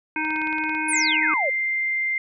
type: harmonic tone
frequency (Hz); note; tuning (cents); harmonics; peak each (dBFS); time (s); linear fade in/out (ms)
311.1; D#4; 0; 1 / 3 / 5 / 7 / 8; -29 / -29 / -29 / -29 / -29; 0.16-1.34; 2
type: click train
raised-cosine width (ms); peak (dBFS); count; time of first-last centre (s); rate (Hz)
0.3; -22; 10; 0.25-0.75; 18
type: exponential sweep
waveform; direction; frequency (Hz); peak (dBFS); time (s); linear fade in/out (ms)
sine; down; 10730 to 502; -23; 0.88-1.5; 10
type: tone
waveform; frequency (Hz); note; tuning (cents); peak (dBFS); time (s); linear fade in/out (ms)
sine; 2093; C7; 0; -21; 0.93-2.18; 2
effects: none